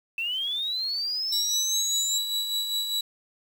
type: linear sweep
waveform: sine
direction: up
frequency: 2637 to 7410 Hz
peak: -26 dBFS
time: 0.18-2.18 s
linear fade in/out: 2 ms
type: tone with tremolo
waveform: 40% pulse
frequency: 3915 Hz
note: B7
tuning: 16 cents flat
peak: -23 dBFS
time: 1.32-3.01 s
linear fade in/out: 5 ms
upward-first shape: sine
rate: 5 Hz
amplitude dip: 45%
effects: 8-bit